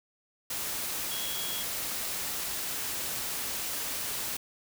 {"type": "tone in noise", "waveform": "sine", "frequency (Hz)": 3322, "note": "G#7", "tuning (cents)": 0, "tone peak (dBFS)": -38, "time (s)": [1.11, 1.63], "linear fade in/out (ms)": 5, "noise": "white", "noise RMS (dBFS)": -34, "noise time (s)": [0.5, 4.37], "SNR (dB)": -7, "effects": []}